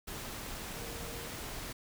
sine tone in noise, 466.2 Hz, A#4, in tune, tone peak -50 dBFS, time 0.74-1.28 s, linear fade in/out 10 ms, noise pink, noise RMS -42 dBFS, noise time 0.07-1.73 s, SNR -11 dB, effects none

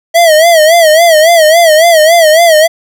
square tone with vibrato, 649 Hz, E5, 27 cents flat, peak -3 dBFS, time 0.14-2.68 s, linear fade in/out 20 ms, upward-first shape sine, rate 3.6 Hz, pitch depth 110 cents each way, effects none

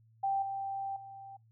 sine tone with level steps, 784 Hz, G5, in tune, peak -28 / -34 / -45 dBFS, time 0.23-1.37 s, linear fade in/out 10 ms, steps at 0.42 / 0.96 s, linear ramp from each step 5 ms, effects noise-tail reverb RT60 0.2 s tail -24 dB re dry + added 112 Hz sine -61 dBFS peak until 1.51 s

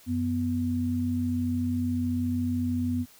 sine tone pair together, 93.08 / 247 Hz, F#2 / B3, +11 / 0 cents, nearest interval octave + perfect fourth, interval 1689 cents, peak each -30 / -26 dBFS, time 0.06-3.06 s, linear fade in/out 50 ms, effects white hiss -55 dBFS RMS until 3.19 s

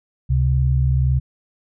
sine tone pair together, 69.3 / 130.82 Hz, C#2 / C3, 0 / 0 cents, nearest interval major seventh, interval 1100 cents, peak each -17 dBFS, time 0.29-1.2 s, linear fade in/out 20 ms, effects none

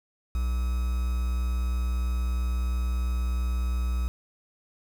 triangle tone with quantisation, 61.5 Hz, B1, 7 cents flat, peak -22 dBFS, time 0.35-4.08 s, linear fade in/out 0 ms, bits 7, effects none

